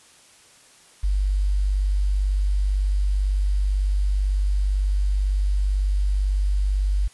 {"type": "tone with quantisation", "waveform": "sine", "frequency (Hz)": 49, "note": "G1", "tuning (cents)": 0, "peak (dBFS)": -18, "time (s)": [1.03, 7.08], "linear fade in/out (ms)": 10, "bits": 8, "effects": ["white hiss -52 dBFS RMS until 7.13 s", "resampled to 24000 Hz"]}